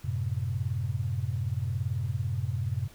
sine chord, F# diminished, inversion none, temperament equal, 92.5 / 110 / 130.81 Hz, F#2 / A2 / C3, 0 / 0 / 0 cents, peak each -32 dBFS, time 0.04-2.88 s, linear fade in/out 10 ms, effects pink hiss -55 dBFS RMS until 2.94 s

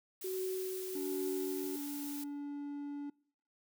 blue noise, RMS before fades -46 dBFS, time 0.21-2.24 s, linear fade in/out 5 ms
sine tone with tremolo, 374.3 Hz, F#4, 20 cents sharp, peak -34 dBFS, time 0.24-1.76 s, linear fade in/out 5 ms, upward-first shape triangle, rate 1.2 Hz, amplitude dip 50%
triangle tone, 287.2 Hz, D4, 39 cents flat, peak -37 dBFS, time 0.95-3.1 s, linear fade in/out 5 ms
effects noise-tail reverb RT60 0.6 s tail -25 dB re dry

